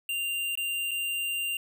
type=tone with dropouts; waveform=square; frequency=2785 Hz; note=F7; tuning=5 cents flat; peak=-29 dBFS; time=0.09-1.57 s; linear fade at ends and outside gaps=2 ms; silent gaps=0.554-0.574 / 0.91-0.914 s; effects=none